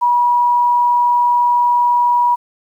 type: tone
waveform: sine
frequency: 967 Hz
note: B5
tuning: 37 cents flat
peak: -10 dBFS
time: 0.01-2.36 s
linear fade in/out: 20 ms
effects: 8-bit